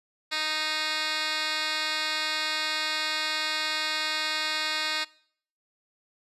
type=tone with band-pass filter; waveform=10% pulse; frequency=309.9 Hz; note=D#4; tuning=7 cents flat; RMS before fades=-29 dBFS; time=0.31-5.05 s; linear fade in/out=20 ms; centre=3400 Hz; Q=2.9; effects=noise-tail reverb RT60 0.6 s tail -23 dB re dry + resampled to 32000 Hz